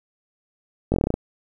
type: slowing click train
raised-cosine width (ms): 2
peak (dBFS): -7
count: 9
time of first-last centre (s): 0.92-1.141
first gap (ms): 20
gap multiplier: 1.09
effects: 8-bit